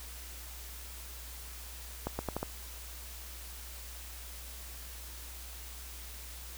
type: accelerating click train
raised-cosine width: 1 ms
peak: -19 dBFS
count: 5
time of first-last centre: 2.07-2.43 s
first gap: 120 ms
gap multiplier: 0.81
effects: added 60 Hz sine -46 dBFS peak until 6.57 s + white hiss -48 dBFS RMS until 6.57 s